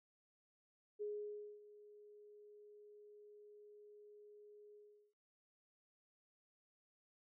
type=tone with ADSR envelope; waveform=sine; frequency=416.9 Hz; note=G#4; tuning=7 cents sharp; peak=-40 dBFS; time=0.99-5.14 s; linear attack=27 ms; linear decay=580 ms; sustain=-18 dB; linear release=390 ms; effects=none